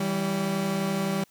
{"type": "tone cluster", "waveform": "35% pulse", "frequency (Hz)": [164.4, 196.2, 572], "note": ["E3", "G3", "D5"], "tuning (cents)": [-4, 2, -46], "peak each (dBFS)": [-30, -25, -32], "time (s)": [0, 1.24], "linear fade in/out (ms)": 5, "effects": ["white hiss -62 dBFS RMS until 1.3 s"]}